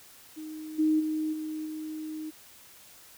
sine tone with level steps, 311.1 Hz, D#4, in tune, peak -37 / -21 / -27 / -32 / -34 dBFS, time 0.36-2.31 s, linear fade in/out 20 ms, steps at 0.78 / 0.99 / 1.32 / 1.65 s, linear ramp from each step 20 ms, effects white hiss -53 dBFS RMS until 3.17 s

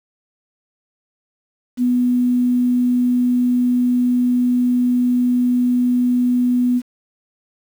sine tone, 246.9 Hz, B3, in tune, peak -13 dBFS, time 1.77-6.82 s, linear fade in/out 50 ms, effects 7-bit

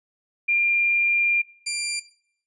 sine / 15% pulse tone pair in turn, 2394 / 2375 Hz, D7 / D7, +33 / +19 cents, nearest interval unison, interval 14 cents, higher first, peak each -18 / -18 dBFS, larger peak neither, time 0.48-1.42 / 1.66-2 s, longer first, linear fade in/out 10 ms, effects noise-tail reverb RT60 0.6 s tail -18 dB re dry + resampled to 24000 Hz

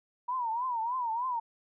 sine tone with vibrato, 957 Hz, A#5, 45 cents sharp, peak -29 dBFS, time 0.28-1.4 s, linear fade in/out 10 ms, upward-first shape triangle, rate 3.3 Hz, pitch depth 160 cents each way, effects none

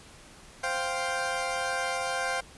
20% pulse chord, C suspended fourth, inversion none, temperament equal, 523.3 / 698.5 / 784 Hz, C5 / F5 / G5, 0 / 0 / 0 cents, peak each -28 dBFS, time 0.63-2.41 s, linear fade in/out 10 ms, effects pink hiss -51 dBFS RMS until 2.57 s + resampled to 24000 Hz

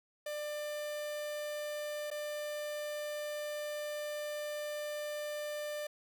45% pulse tone with dropouts, 595 Hz, D5, 22 cents sharp, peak -37 dBFS, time 0.26-5.87 s, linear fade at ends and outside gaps 5 ms, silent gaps 2.104-2.112 s, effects none

